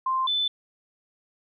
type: tone pair in turn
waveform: sine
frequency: 1046.5 / 3512 Hz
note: C6 / A7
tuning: 0 / -4 cents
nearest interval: octave + major sixth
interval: 2096 cents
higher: second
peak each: -22 dBFS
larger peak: neither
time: 0.06-0.27 / 0.27-0.48 s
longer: neither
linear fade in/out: 5 ms
effects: none